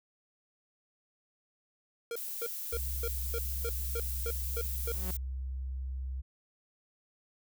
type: tone bursts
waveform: square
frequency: 466.2 Hz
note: A#4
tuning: in tune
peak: -35 dBFS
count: 10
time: 2.11-4.92 s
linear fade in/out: 2 ms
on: 47 ms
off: 260 ms
type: noise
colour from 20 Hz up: violet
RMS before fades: -39 dBFS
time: 2.16-5.17 s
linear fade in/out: 5 ms
type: tone with pitch glide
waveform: sine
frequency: 64.7 to 65.3 Hz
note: C2 to C2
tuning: -19 to -3 cents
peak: -34 dBFS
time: 2.72-6.22 s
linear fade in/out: 20 ms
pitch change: +16 cents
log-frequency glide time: 3.94-5.59 s
type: tone with exponential growth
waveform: sawtooth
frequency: 185 Hz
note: F#3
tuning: in tune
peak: -34 dBFS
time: 4.74-5.11 s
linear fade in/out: 2 ms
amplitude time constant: 80 ms
effects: none